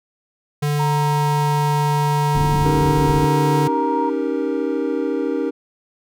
square tone, 146.83 Hz, D3, in tune, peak -18 dBFS, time 0.62-3.68 s, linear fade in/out 10 ms
sine tone with pitch glide, 932.3 to 937.7 Hz, A#5 to A#5, 0 to +10 cents, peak -20 dBFS, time 0.79-4.1 s, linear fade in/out 10 ms, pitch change +10 cents, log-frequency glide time 1.92-1.97 s
pink low-pass noise, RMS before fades -24 dBFS, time 2.35-3.25 s, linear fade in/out 0 ms, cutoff 330 Hz, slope 48 dB/octave
triangle chord, Eb dominant seventh, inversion third, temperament equal with one note detuned, 277.2 / 311.1 / 392 / 469.9 Hz, Db4 / Eb4 / G4 / Bb4, 0 / 0 / 0 / +14 cents, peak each -22 / -22 / -24 / -22 dBFS, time 2.64-5.51 s, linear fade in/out 20 ms
effects none

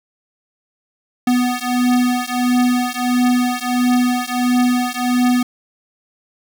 square beating tone pair, 246.9 / 248.4 Hz, B3 / B3, 0 / +10 cents, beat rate 1.5 Hz, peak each -18 / -18 dBFS, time 1.27-5.43 s, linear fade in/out 5 ms, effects none

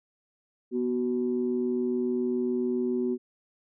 sine tone pair together, 245.5 / 372.7 Hz, B3 / F#4, -10 / +13 cents, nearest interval perfect fifth, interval 723 cents, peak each -27 dBFS, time 0.71-3.18 s, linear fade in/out 50 ms, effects tanh soft clip ceiling -17 dBFS

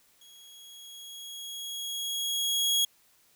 sawtooth tone with level ramp, 3313 Hz, G#7, 5 cents flat, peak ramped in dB -49 to -19 dBFS, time 0.21-2.85 s, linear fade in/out 5 ms, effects white hiss -64 dBFS RMS until 3.35 s

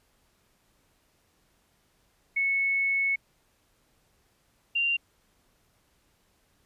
sine tone pair in turn, 2203 / 2776 Hz, C#7 / F7, -11 / -11 cents, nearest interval major third, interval 400 cents, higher second, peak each -23 dBFS, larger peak neither, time 2.36-3.16 / 4.75-4.97 s, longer first, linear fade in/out 10 ms, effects pink hiss -68 dBFS RMS until 6.65 s + resampled to 32000 Hz

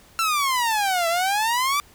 sawtooth exponential two-way sweep, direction down then up, 1363 to 659.3 to 1186 Hz, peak -16 dBFS, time 0.19-1.8 s, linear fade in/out 0 ms, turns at 1.08 s, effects pink hiss -52 dBFS RMS until 1.94 s

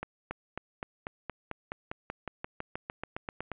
accelerating click train, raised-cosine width 0.5 ms, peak -20 dBFS, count 20, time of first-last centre 0.03-3.517 s, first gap 280 ms, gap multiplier 0.95, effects resampled to 8000 Hz + 10-bit

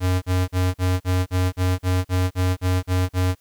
square tone bursts, 91.6 Hz, F#2, 17 cents flat, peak -18 dBFS, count 13, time 0-3.352 s, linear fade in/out 50 ms, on 220 ms, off 41 ms, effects white hiss -63 dBFS RMS until 3.4 s

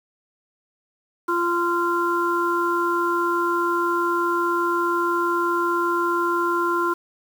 harmonic tone, 345.6 Hz, F4, 18 cents flat, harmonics 1 / 3 / 4, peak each -23 / -23 / -24 dBFS, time 1.28-6.94 s, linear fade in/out 10 ms, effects 7-bit

